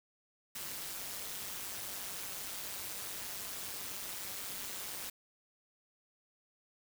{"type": "noise with amplitude modulation", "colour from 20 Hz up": "white", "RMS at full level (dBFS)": -39, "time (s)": [0.55, 5.1], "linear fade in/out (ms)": 5, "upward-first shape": "sine", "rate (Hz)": 196, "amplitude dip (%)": 75, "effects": []}